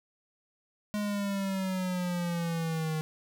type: exponential sweep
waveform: square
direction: down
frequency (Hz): 209.7 to 155.56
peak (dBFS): -30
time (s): 0.94-3.01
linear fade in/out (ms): 0
effects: none